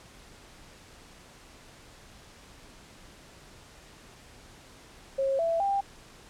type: tone with pitch steps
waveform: sine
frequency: 541 / 665 / 794 Hz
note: C#5 / E5 / G5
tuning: -42 / +15 / +22 cents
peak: -24 dBFS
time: 5.18-5.81 s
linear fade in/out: 10 ms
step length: 210 ms
effects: pink hiss -52 dBFS RMS until 6.29 s + low-pass 9000 Hz 12 dB/octave